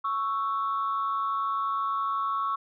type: tone pair together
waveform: sine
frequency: 1108.7 / 1320.4 Hz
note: C#6 / E6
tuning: 0 / +2 cents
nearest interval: minor third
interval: 302 cents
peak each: -26 / -30 dBFS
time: 0.04-2.56 s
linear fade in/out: 10 ms
effects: tanh soft clip ceiling -20 dBFS